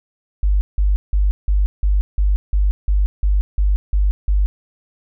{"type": "tone bursts", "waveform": "sine", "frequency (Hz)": 49.6, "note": "G1", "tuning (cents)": 21, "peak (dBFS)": -12, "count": 12, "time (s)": [0.43, 4.46], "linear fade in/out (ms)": 0, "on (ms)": 180, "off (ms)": 170, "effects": []}